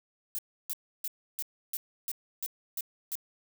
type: noise bursts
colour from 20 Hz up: violet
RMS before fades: -34 dBFS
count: 9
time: 0.35-3.154 s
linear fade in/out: 0 ms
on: 36 ms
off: 310 ms
effects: none